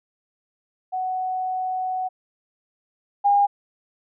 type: tone pair in turn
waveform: sine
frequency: 744 / 809.4 Hz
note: F#5 / G#5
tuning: +9 / -45 cents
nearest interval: minor second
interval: 146 cents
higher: second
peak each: -23 / -14 dBFS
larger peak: second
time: 0.92-2.09 / 3.24-3.47 s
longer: first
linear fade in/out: 20 ms
effects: none